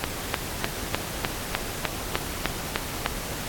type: click train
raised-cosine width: 0.3 ms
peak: -6 dBFS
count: 11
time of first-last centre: 0.04-3.061 s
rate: 3.31 Hz
effects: pink hiss -33 dBFS RMS until 3.48 s + AAC 64 kbps